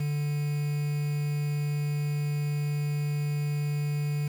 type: tone with quantisation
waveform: triangle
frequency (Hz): 146.83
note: D3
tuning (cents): 0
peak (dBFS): -24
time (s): 0-4.28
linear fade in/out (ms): 5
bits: 7
effects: none